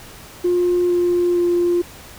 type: tone with pitch steps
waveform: sine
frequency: 354.6 / 351.9 / 349.3 Hz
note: F4 / F4 / F4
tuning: +26 / +13 / 0 cents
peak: -13 dBFS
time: 0.44-1.82 s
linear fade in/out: 10 ms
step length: 460 ms
effects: tanh soft clip ceiling -10 dBFS + pink hiss -40 dBFS RMS until 2.18 s